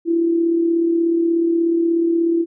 sine tone with amplitude modulation, 335.4 Hz, E4, 30 cents sharp, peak -12 dBFS, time 0.05-2.46 s, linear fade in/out 50 ms, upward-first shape sine, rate 36.6 Hz, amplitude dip 45%, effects none

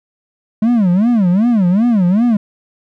triangle tone with vibrato, 206.5 Hz, G#3, 10 cents flat, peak -7 dBFS, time 0.62-2.37 s, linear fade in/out 5 ms, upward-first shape sine, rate 2.6 Hz, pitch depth 290 cents each way, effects none

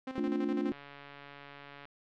sawtooth tone with tremolo, 261.6 Hz, C4, in tune, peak -32 dBFS, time 0.07-0.72 s, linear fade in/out 5 ms, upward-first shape square, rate 12 Hz, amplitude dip 65%
sine chord, D minor, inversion second, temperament equal with one note detuned, 220 / 288 / 349.2 Hz, A3 / D4 / F4, 0 / -34 / 0 cents, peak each -35 / -33 / -35 dBFS, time 0.18-0.72 s, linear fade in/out 0 ms
click train, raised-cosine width 0.3 ms, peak -32 dBFS, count 162, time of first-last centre 0.72-1.854 s, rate 142 Hz
effects low-pass 3000 Hz 12 dB/octave

